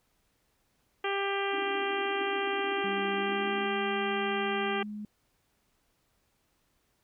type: harmonic tone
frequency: 396.2 Hz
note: G4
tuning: 18 cents sharp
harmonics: 1 / 2 / 3 / 4 / 5 / 6 / 7 / 8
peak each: -32 / -35 / -37 / -38 / -39 / -40 / -40 / -41 dBFS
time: 1.04-4.83 s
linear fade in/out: 5 ms
type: band-pass noise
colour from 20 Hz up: pink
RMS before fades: -44 dBFS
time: 1.5-3.68 s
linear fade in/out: 50 ms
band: 270 to 360 Hz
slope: 96 dB/octave
type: tone with pitch glide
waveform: sine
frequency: 198.7 to 209.8 Hz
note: G3 to G#3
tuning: +24 to +18 cents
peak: -36 dBFS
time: 2.84-5.05 s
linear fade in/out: 2 ms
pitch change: +94 cents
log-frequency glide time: 3.15-3.52 s
effects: pink hiss -73 dBFS RMS until 7.03 s